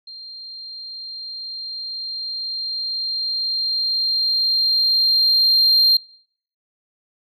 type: tone with level ramp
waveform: sine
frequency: 4186 Hz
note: C8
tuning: in tune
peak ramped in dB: -34 to -8 dBFS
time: 0.07-5.97 s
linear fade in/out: 5 ms
effects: noise-tail reverb RT60 0.6 s tail -25 dB re dry + tanh soft clip ceiling -10 dBFS